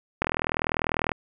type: click train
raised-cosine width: 0.5 ms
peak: -9 dBFS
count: 37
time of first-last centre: 0.22-1.118 s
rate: 40.1 Hz
effects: none